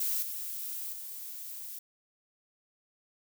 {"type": "noise with level steps", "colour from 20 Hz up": "violet", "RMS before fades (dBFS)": [-31, -38, -42], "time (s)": [0, 1.79], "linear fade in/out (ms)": 5, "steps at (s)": [0.22, 0.92], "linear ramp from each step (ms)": 10, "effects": []}